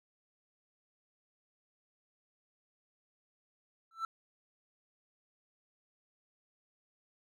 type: tone with exponential growth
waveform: triangle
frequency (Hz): 1332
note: E6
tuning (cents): +18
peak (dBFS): -27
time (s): 3.91-4.05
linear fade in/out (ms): 2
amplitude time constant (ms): 30
effects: tanh soft clip ceiling -25 dBFS